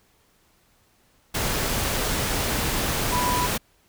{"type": "tone in noise", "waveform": "sine", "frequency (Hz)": 987.8, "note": "B5", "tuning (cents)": 0, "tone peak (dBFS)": -23, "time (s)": [3.12, 3.47], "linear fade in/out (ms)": 10, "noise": "pink", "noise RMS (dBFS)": -25, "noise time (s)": [1.34, 3.58], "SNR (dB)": -1, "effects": ["pink hiss -62 dBFS RMS until 3.88 s"]}